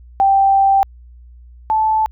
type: tone pair in turn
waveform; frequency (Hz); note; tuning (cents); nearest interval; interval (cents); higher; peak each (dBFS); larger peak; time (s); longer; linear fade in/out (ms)
sine; 783 / 872.9; G5 / A5; -2 / -14; major second; 188; second; -9 / -12; first; 0.2-0.83 / 1.7-2.06; first; 0
effects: added 60 Hz sine -38 dBFS peak until 2.11 s